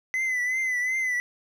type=tone with vibrato; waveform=triangle; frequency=2023 Hz; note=B6; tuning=41 cents sharp; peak=-22 dBFS; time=0.14-1.2 s; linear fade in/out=0 ms; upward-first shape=triangle; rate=2.7 Hz; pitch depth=66 cents each way; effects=none